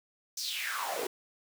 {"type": "noise with high-pass filter sweep", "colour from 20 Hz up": "pink", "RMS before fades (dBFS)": -35, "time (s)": [0.37, 1.07], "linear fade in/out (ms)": 5, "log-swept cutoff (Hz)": [5900, 370], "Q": 5.5, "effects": []}